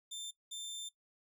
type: tone bursts at uneven times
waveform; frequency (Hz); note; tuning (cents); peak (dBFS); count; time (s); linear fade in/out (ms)
25% pulse; 3572; A7; +25; -38; 2; 0.11-0.31 / 0.51-0.89; 10
effects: noise-tail reverb RT60 0.1 s tail -17 dB re dry